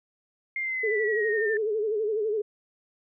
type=exponential sweep; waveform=sine; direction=down; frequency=2123 to 1773 Hz; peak=-27 dBFS; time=0.56-1.57 s; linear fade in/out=2 ms
type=tone with vibrato; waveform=sine; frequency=429.1 Hz; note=A4; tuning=43 cents flat; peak=-24 dBFS; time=0.83-2.42 s; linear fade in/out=10 ms; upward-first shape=sine; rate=12 Hz; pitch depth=83 cents each way
effects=none